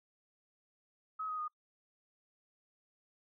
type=tone with pitch steps; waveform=sine; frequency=1277 / 1252.9 / 1229.2 Hz; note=D#6 / D#6 / D#6; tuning=+45 / +12 / -21 cents; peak=-36 dBFS; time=1.19-1.481 s; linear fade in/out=10 ms; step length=97 ms; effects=noise-tail reverb RT60 0.1 s tail -24 dB re dry

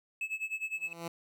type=tone with tremolo; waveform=triangle; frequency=2598 Hz; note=E7; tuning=26 cents flat; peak=-29 dBFS; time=0.21-0.93 s; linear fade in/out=2 ms; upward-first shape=sine; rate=9.8 Hz; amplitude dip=90%
type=tone with exponential growth; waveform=10% pulse; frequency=168.3 Hz; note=E3; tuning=36 cents sharp; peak=-26 dBFS; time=0.75-1.08 s; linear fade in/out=5 ms; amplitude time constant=71 ms
effects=none

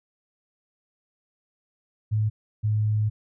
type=tone pair in turn; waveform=sine; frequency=107.5 / 106.92 Hz; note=A2 / A2; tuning=-40 / -49 cents; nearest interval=unison; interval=9 cents; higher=first; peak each=-20 dBFS; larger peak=neither; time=2.11-2.3 / 2.63-3.1 s; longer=second; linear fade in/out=20 ms; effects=none

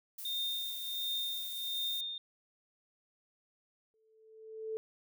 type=noise; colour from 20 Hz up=violet; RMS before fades=-44 dBFS; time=0.18-2.01 s; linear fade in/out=5 ms
type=tone with tremolo; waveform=sine; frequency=3645 Hz; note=A#7; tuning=40 cents flat; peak=-32 dBFS; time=0.25-2.18 s; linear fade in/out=2 ms; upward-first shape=triangle; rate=1.4 Hz; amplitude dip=65%
type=tone with exponential growth; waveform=sine; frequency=440 Hz; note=A4; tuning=in tune; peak=-33 dBFS; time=3.94-4.77 s; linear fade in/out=0 ms; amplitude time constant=180 ms
effects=none

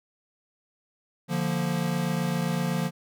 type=chord; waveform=square; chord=Bb major; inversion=first; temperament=equal; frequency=146.83 / 174.61 / 233.1 Hz; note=D3 / F3 / Bb3; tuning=0 / 0 / 0 cents; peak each=-31 / -28 / -33 dBFS; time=1.28-2.91 s; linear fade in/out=50 ms; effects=none

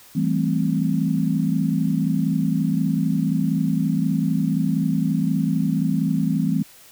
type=chord; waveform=sine; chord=A minor seventh; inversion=second; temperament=equal; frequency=164.81 / 196 / 220 / 261.6 Hz; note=E3 / G3 / A3 / C4; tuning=0 / 0 / 0 / 0 cents; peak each=-22 / -24 / -25 / -24 dBFS; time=0.15-6.63 s; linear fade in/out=10 ms; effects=white hiss -48 dBFS RMS until 6.91 s

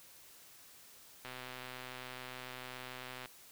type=click train; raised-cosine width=0.3 ms; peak=-29 dBFS; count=256; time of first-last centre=1.25-3.258 s; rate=127 Hz; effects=white hiss -58 dBFS RMS until 3.51 s

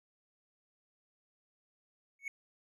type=tone with exponential growth; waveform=triangle; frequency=2217 Hz; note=C#7; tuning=in tune; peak=-31 dBFS; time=2.19-2.28 s; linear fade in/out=2 ms; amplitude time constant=19 ms; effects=none

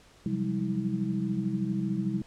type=tone cluster; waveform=sine; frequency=132 / 174.5 / 186.1 / 199.3 / 321.7 Hz; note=C3 / F3 / F#3 / G3 / E4; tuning=+16 / -1 / +10 / +29 / -42 cents; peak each=-35 / -36 / -34 / -30 / -35 dBFS; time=0.26-2.22 s; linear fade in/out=2 ms; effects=pink hiss -57 dBFS RMS until 2.26 s + low-pass 8000 Hz 12 dB/octave

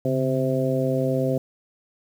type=harmonic tone with a mistuned harmonic; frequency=130.81 Hz; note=C3; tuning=in tune; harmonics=1 / 2 / 3 / 4 / 5; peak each=-25 / -26 / -28 / -25 / -30 dBFS; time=0.05-1.38 s; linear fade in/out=2 ms; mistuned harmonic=1; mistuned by=+81 cents; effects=8-bit

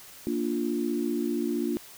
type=chord; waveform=sine; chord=Bb major; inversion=none; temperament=equal; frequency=233.1 / 293.7 / 349.2 Hz; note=Bb3 / D4 / F4; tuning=0 / 0 / 0 cents; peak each=-30 dBFS; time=0.27-1.77 s; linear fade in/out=0 ms; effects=white hiss -48 dBFS RMS until 1.97 s

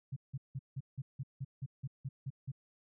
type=tone bursts; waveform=sine; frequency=134 Hz; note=C3; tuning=42 cents sharp; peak=-36 dBFS; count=12; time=0.12-2.518 s; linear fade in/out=10 ms; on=44 ms; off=170 ms; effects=none

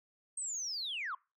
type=linear sweep; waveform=sine; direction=down; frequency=8470 to 986 Hz; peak=-35 dBFS; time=0.37-1.15 s; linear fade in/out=5 ms; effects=noise-tail reverb RT60 0.3 s tail -25 dB re dry + tanh soft clip ceiling -31 dBFS

